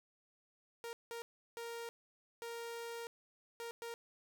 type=tone bursts at uneven times; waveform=sawtooth; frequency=466.2 Hz; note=A#4; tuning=in tune; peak=-39 dBFS; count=6; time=0.84-0.93 / 1.11-1.22 / 1.57-1.89 / 2.42-3.07 / 3.6-3.71 / 3.82-3.94 s; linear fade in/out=0 ms; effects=none